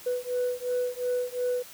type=beating tone pair; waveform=sine; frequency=493.9 / 496.7 Hz; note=B4 / B4; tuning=0 / +10 cents; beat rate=2.8 Hz; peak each=-28 dBFS; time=0.06-1.63 s; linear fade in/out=10 ms; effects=tanh soft clip ceiling -22 dBFS + white hiss -47 dBFS RMS until 1.73 s